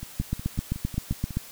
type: two click trains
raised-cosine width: 5 ms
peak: -23 / -13 dBFS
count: 8 / 10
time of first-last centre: 0.03-1.307 / 0.2-1.37 s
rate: 5.48 / 7.69 Hz
effects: white hiss -45 dBFS RMS until 1.51 s